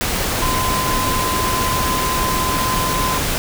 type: tone in noise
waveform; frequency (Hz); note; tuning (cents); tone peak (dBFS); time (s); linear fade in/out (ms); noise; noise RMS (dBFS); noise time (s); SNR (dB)
sine; 1027; C6; -33; -20; 0.42-3.18; 0; pink; -20; 0.01-3.38; -3
effects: none